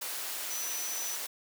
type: tone in noise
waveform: sine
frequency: 5950 Hz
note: F#8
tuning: 9 cents sharp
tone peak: -36 dBFS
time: 0.5-1.16 s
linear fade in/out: 10 ms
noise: white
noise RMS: -37 dBFS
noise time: 0.01-1.27 s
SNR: -2 dB
effects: high-pass 400 Hz 12 dB/octave